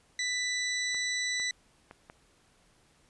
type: tone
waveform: 20% pulse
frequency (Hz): 1980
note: B6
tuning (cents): +4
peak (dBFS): -24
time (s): 0.19-1.51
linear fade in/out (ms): 2
type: clicks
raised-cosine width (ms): 0.5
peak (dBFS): -31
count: 4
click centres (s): 0.946 / 1.399 / 1.911 / 2.099
effects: pink hiss -65 dBFS RMS until 3.09 s + resampled to 24000 Hz